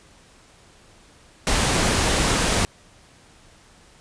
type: noise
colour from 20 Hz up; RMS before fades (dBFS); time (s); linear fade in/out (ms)
pink; -20; 1.47-2.65; 0
effects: pink hiss -52 dBFS RMS until 4 s + resampled to 22050 Hz